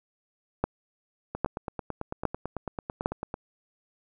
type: two click trains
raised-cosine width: 1 ms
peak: -18 / -10 dBFS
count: 19 / 4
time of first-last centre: 1.35-3.341 / 0.64-3.059 s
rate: 9.04 / 1.24 Hz
effects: none